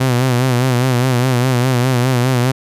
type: tone with vibrato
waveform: sawtooth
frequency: 126.1 Hz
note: B2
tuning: 36 cents sharp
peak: -8 dBFS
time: 0-2.52 s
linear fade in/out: 10 ms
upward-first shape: sine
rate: 4.9 Hz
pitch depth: 77 cents each way
effects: resampled to 32000 Hz